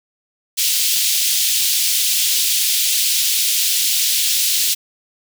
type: high-pass noise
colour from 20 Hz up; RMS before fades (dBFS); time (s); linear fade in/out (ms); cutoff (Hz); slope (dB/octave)
pink; -17; 0.57-4.75; 20; 3100; 24
effects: none